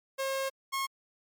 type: tone pair in turn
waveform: sawtooth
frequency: 538 / 1084.1 Hz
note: C5 / C#6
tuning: +48 / -39 cents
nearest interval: octave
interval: 1213 cents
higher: second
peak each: -26 / -26 dBFS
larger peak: neither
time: 0.18-0.5 / 0.72-0.87 s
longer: first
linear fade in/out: 20 ms
effects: MP3 96 kbps